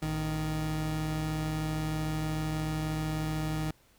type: tone pair together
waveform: 30% pulse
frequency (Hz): 56.25 / 155.56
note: A1 / D#3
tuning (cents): +39 / 0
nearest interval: octave + tritone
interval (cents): 1761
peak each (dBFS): -35 / -28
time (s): 0.02-3.71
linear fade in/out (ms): 5
effects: pink hiss -64 dBFS RMS until 3.98 s